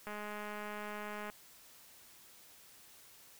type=click train; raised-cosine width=0.5 ms; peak=-29 dBFS; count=258; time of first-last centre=0.07-1.3 s; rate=209 Hz; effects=white hiss -59 dBFS RMS until 3.39 s